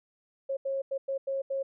sine tone bursts at uneven times, 543 Hz, C#5, 36 cents flat, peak -28 dBFS, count 6, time 0.49-0.57 / 0.65-0.82 / 0.91-0.98 / 1.08-1.18 / 1.27-1.42 / 1.5-1.63 s, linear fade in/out 10 ms, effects none

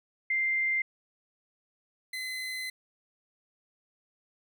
sine / 30% pulse tone pair in turn, 2093 / 2038 Hz, C7 / C7, 0 / -46 cents, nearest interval unison, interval 46 cents, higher first, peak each -25 / -31 dBFS, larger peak first, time 0.3-0.82 / 2.13-2.7 s, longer second, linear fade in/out 5 ms, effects none

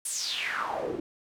pink noise with band-pass filter sweep, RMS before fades -32 dBFS, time 0.05-1 s, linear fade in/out 5 ms, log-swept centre 10000 to 290 Hz, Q 5.1, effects none

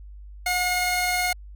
sawtooth tone pair together, 723 / 2150 Hz, F#5 / C7, -40 / +47 cents, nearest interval octave + perfect fifth, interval 1887 cents, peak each -21 dBFS, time 0.46-1.33 s, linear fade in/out 5 ms, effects added 50 Hz sine -39 dBFS peak until 1.55 s

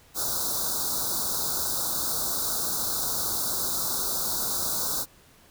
white band-stop noise, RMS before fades -28 dBFS, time 0.14-5.06 s, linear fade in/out 50 ms, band 1500 to 3700 Hz, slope 96 dB/octave, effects pink hiss -56 dBFS RMS until 5.5 s

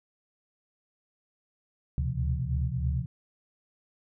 sine tone cluster, 71 / 74.3 / 121.5 / 130.5 / 171 Hz, C#2 / D2 / B2 / C3 / F3, +42 / +21 / -28 / -4 / -36 cents, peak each -32 / -32 / -34 / -31 / -38 dBFS, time 1.98-3.06 s, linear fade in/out 0 ms, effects none

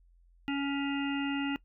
harmonic tone, 280 Hz, C#4, 18 cents sharp, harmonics 1 / 3 / 5 / 7 / 9 / 10, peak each -30 / -41 / -42 / -43 / -44 / -40 dBFS, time 0.48-1.56 s, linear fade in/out 0 ms, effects noise-tail reverb RT60 0.1 s tail -21 dB re dry + added 43 Hz sine -59 dBFS peak until 1.64 s

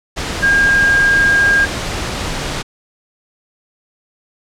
sine tone in noise, 1616 Hz, G#6, 48 cents flat, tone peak -9 dBFS, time 0.42-1.66 s, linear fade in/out 20 ms, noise pink, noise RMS -21 dBFS, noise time 0.16-2.63 s, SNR +9 dB, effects low-pass 7000 Hz 12 dB/octave

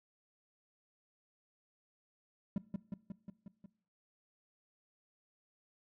triangle tone with echo, 196.4 Hz, G3, 4 cents sharp, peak -29 dBFS, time 2.56-2.58 s, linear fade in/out 2 ms, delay 180 ms, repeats 6, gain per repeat -3 dB, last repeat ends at 3.66 s, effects noise-tail reverb RT60 0.6 s tail -20 dB re dry

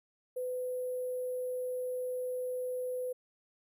sine tone with sample-and-hold, 503 Hz, B4, 32 cents sharp, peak -33 dBFS, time 0.36-3.13 s, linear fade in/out 10 ms, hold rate 11025 Hz, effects none

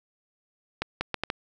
accelerating click train, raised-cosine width 0.3 ms, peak -11 dBFS, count 5, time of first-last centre 0.82-1.301 s, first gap 190 ms, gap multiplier 0.7, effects none

